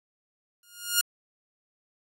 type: tone with exponential growth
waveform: 5% pulse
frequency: 1421 Hz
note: F6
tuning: 30 cents sharp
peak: -8 dBFS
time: 0.63-1.01 s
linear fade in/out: 2 ms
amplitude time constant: 81 ms
effects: AAC 48 kbps